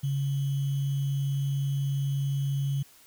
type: tone with sample-and-hold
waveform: sine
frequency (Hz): 138.59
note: C#3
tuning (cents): 0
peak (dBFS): -25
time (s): 0.03-2.83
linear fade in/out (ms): 10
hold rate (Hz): 3150
effects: white hiss -56 dBFS RMS until 3.06 s